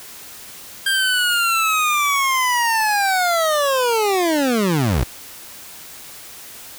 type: linear sweep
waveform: 25% pulse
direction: down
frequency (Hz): 1598 to 50.2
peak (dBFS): -12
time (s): 0.86-5.04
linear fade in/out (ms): 5
effects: white hiss -38 dBFS RMS until 6.78 s